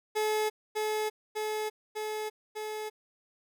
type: tone with echo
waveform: 30% pulse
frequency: 429.1 Hz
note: A4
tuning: 43 cents flat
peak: -24 dBFS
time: 0.15-0.5 s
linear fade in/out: 20 ms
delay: 600 ms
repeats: 4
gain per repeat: -2 dB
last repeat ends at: 2.9 s
effects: none